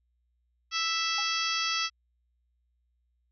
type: harmonic tone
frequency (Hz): 659.3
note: E5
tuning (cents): 0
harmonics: 2 / 3 / 4 / 5 / 6 / 7 / 8 / 9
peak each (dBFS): -33 / -37 / -34 / -34 / -41 / -35 / -35 / -39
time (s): 0.71-1.9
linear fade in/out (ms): 50
type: tone with exponential decay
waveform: triangle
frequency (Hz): 820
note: G#5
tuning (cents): -22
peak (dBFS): -32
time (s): 1.18-1.28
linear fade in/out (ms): 5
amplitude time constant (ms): 20
effects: added 60 Hz sine -70 dBFS peak until 3.31 s